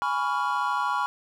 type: chord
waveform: triangle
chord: C# dominant seventh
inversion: second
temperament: equal with one note detuned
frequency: 830.6 / 987.8 / 1121 / 1396.9 Hz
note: G#5 / B5 / C#6 / E#6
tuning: 0 / 0 / +19 / 0 cents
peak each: -29 / -26 / -27 / -29 dBFS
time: 0.02-1.06 s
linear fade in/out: 0 ms
effects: none